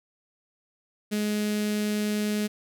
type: tone with notch filter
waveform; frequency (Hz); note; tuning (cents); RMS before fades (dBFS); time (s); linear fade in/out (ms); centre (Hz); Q
sawtooth; 210; G#3; +19; -27; 1.11-2.48; 20; 960; 0.65
effects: none